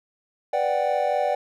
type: chord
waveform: triangle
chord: G major seventh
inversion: first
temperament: equal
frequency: 493.9 / 587.3 / 740 / 784 Hz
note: B4 / D5 / F#5 / G5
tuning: 0 / 0 / 0 / 0 cents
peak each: -27 / -22 / -24 / -25 dBFS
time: 0.53-1.35 s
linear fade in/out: 5 ms
effects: none